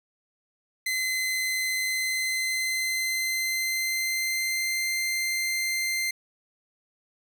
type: tone with pitch glide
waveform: sawtooth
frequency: 2049 to 2087 Hz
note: C7 to C7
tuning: -37 to -5 cents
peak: -22 dBFS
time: 0.86-6.11 s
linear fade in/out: 5 ms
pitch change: +32 cents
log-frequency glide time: 1.74-4.93 s
effects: none